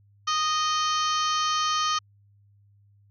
harmonic tone, 620 Hz, D#5, 6 cents flat, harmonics 2 / 3 / 4 / 5 / 6 / 7 / 8 / 9 / 10, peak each -24 / -37 / -39 / -31 / -40 / -34 / -41 / -36 / -36 dBFS, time 0.27-1.99 s, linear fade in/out 10 ms, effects added 101 Hz sine -56 dBFS peak until 3.1 s

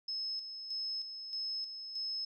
sine tone with tremolo, 5190 Hz, E8, 28 cents flat, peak -35 dBFS, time 0.08-2.25 s, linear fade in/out 5 ms, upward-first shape square, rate 1.6 Hz, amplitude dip 55%, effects none

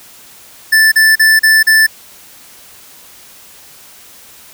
square tone bursts, 1760 Hz, A6, in tune, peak -6 dBFS, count 5, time 0.72-1.868 s, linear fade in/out 10 ms, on 200 ms, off 37 ms, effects white hiss -39 dBFS RMS until 4.53 s

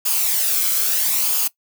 blue noise with flanger, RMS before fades -19 dBFS, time 0.05-1.48 s, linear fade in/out 10 ms, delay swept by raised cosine 0.51 to 1.1 ms, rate 0.77 Hz, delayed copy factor -0.5, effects noise-tail reverb RT60 0.1 s tail -19 dB re dry

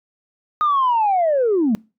sine linear sweep, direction down, 1244.5 to 201.5 Hz, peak -13 dBFS, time 0.61-1.75 s, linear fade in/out 0 ms, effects noise-tail reverb RT60 0.3 s tail -25 dB re dry + tanh soft clip ceiling -11 dBFS

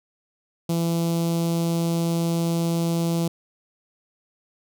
sawtooth tone with notch filter, 167.7 Hz, E3, 30 cents sharp, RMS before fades -23 dBFS, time 0.69-3.28 s, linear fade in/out 5 ms, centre 1700 Hz, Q 0.5, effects none

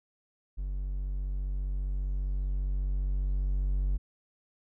triangle tone with level ramp, 47.47 Hz, F#1, 45 cents sharp, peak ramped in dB -29 to -23 dBFS, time 0.57-3.98 s, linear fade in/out 20 ms, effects none

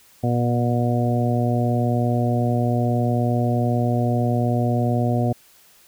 harmonic tone with a mistuned harmonic, 120.7 Hz, B2, 39 cents flat, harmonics 1 / 2 / 3 / 4 / 5 / 6, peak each -20 / -23 / -30 / -30 / -28 / -28 dBFS, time 0.23-5.33 s, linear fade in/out 10 ms, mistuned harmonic 1, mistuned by -24 cents, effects white hiss -53 dBFS RMS until 5.87 s

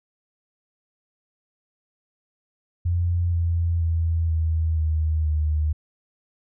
sine tone with pitch steps, 86.9 / 84.72 / 82.59 / 80.52 / 78.5 / 76.53 Hz, F2 / E2 / E2 / E2 / D#2 / D#2, -8 / +48 / +4 / -40 / +16 / -28 cents, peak -19 dBFS, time 2.85-5.73 s, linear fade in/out 10 ms, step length 480 ms, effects none

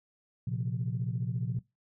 sine chord, Bb suspended second, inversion none, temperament just, 116.54 / 131.11 / 174.81 Hz, Bb2 / C3 / F3, 0 / +4 / +2 cents, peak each -33 / -33 / -36 dBFS, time 0.47-1.59 s, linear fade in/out 5 ms, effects noise-tail reverb RT60 0.2 s tail -19 dB re dry + tanh soft clip ceiling -22 dBFS

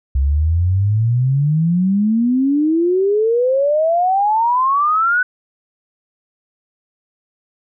sine exponential sweep, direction up, 65.41 to 1508 Hz, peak -12 dBFS, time 0.15-5.23 s, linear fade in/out 5 ms, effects none

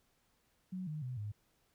sine tone with pitch steps, 185 / 152.89 / 126.36 / 104.43 Hz, F#3 / D#3 / B2 / G#2, 0 / -30 / +40 / +10 cents, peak -38 dBFS, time 0.72-1.32 s, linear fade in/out 10 ms, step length 150 ms, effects pink hiss -75 dBFS RMS until 1.74 s

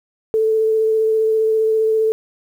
sine tone with vibrato, 440 Hz, A4, in tune, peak -13 dBFS, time 0.34-2.12 s, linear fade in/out 0 ms, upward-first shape triangle, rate 15 Hz, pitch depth 15 cents each way, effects 8-bit

